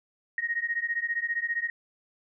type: beating tone pair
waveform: sine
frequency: 1864.7 / 1879.7 Hz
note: A#6 / A#6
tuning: 0 / +14 cents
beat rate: 15 Hz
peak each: -30 dBFS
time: 0.38-1.7 s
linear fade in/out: 2 ms
effects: none